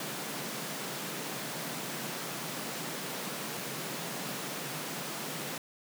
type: high-pass noise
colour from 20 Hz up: pink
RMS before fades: -38 dBFS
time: 0-5.58 s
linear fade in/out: 2 ms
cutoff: 130 Hz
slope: 96 dB/octave
effects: none